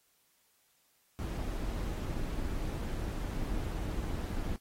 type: noise with amplitude modulation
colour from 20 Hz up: brown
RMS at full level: -33 dBFS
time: 1.19-4.56 s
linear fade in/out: 0 ms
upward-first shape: sine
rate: 281 Hz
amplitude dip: 50%
effects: white hiss -71 dBFS RMS until 4.6 s + AAC 48 kbps